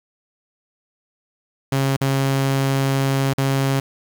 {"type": "tone with dropouts", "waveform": "sawtooth", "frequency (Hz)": 136, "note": "C#3", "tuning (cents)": -33, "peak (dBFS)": -13, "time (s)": [1.72, 3.8], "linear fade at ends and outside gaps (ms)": 5, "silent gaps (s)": [[1.966, 2.011], [3.335, 3.38]], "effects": ["7-bit"]}